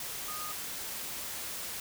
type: tone in noise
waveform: sine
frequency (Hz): 1233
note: D#6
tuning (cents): -16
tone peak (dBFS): -40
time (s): 0.28-0.52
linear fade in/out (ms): 2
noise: white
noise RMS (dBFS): -39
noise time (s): 0-1.8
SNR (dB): -4
effects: none